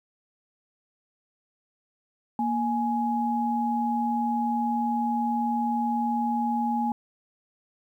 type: tone pair together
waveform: sine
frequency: 234.6 / 836 Hz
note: A#3 / G#5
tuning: +11 / +11 cents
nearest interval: octave + minor seventh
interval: 2200 cents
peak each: -26 dBFS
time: 2.39-6.92 s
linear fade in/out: 2 ms
effects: 10-bit